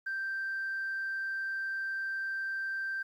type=tone; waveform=sine; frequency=1568 Hz; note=G6; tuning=in tune; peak=-31 dBFS; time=0.06-3.03 s; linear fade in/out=10 ms; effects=tanh soft clip ceiling -29 dBFS + 11-bit